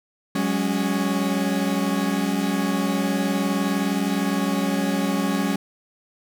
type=chord; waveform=40% pulse; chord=F# suspended second; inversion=none; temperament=equal with one note detuned; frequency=185 / 204.6 / 277.2 Hz; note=F#3 / G#3 / C#4; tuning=0 / -26 / 0 cents; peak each=-25 / -24 / -24 dBFS; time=0.35-5.56 s; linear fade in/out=5 ms; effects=none